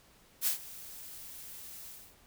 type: noise with ADSR envelope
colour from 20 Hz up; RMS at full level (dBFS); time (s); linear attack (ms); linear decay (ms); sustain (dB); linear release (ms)
blue; -28; 0.41-2.16; 55; 110; -19; 280
effects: pink hiss -62 dBFS RMS until 2.26 s